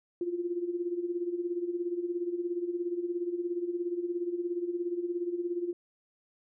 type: tone with tremolo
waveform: sine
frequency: 349.2 Hz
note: F4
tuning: in tune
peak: -27 dBFS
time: 0.21-5.73 s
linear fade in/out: 2 ms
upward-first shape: sine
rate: 17 Hz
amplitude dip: 70%
effects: none

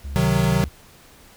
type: tone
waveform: triangle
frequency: 69.3 Hz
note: C#2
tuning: in tune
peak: -26 dBFS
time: 0.04-0.69 s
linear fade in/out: 10 ms
type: chord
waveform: square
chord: C diminished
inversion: none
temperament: equal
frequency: 130.81 / 155.56 / 185 Hz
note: C3 / Eb3 / Gb3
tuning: 0 / 0 / 0 cents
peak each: -22 dBFS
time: 0.16-0.64 s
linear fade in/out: 0 ms
effects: pink hiss -49 dBFS RMS until 1.36 s

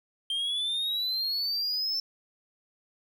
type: exponential sweep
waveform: triangle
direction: up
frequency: 3160 to 5350 Hz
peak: -26 dBFS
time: 0.3-2 s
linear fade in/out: 2 ms
effects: none

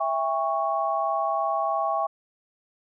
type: chord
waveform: sine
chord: C# diminished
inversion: first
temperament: equal with one note detuned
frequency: 659.3 / 802.3 / 1108.7 Hz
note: E5 / G5 / C#6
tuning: 0 / +40 / 0 cents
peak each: -27 dBFS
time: 0-2.07 s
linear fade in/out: 10 ms
effects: none

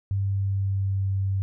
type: tone with pitch glide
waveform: sine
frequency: 98.4 to 96.99 Hz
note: G2 to G2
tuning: +7 to -18 cents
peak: -22 dBFS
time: 0.11-1.42 s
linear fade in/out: 0 ms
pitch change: -25 cents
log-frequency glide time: 0.24-1.08 s
effects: none

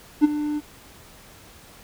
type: tone with ADSR envelope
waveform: triangle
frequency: 297.8 Hz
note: D4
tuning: 24 cents sharp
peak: -7 dBFS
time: 0.21-0.61 s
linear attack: 33 ms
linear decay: 20 ms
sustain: -14 dB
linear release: 34 ms
effects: pink hiss -48 dBFS RMS until 1.83 s

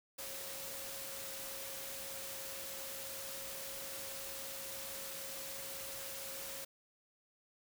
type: tone in noise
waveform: sine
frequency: 543 Hz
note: C#5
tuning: 36 cents flat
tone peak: -52 dBFS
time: 0.18-6.65 s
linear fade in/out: 10 ms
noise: white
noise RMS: -45 dBFS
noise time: 0.18-6.65 s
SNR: -10 dB
effects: none

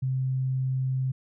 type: tone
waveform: sine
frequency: 130.81 Hz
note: C3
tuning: in tune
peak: -24 dBFS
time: 0.02-1.12 s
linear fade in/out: 10 ms
effects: none

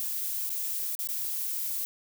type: noise with dropouts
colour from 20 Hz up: violet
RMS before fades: -32 dBFS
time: 0-1.85 s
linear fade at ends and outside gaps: 0 ms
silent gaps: 0.494-0.502 / 0.951-0.991 / 1.073-1.088 s
effects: none

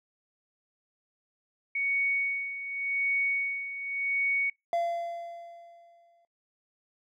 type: tone with tremolo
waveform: sine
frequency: 2230 Hz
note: C#7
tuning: 10 cents sharp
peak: -24 dBFS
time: 1.75-4.5 s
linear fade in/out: 5 ms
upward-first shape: sine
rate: 0.88 Hz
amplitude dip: 70%
type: tone with exponential decay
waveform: triangle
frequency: 684 Hz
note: F5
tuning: 36 cents flat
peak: -22 dBFS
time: 4.73-6.25 s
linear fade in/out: 1 ms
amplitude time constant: 330 ms
effects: noise-tail reverb RT60 0.2 s tail -26 dB re dry

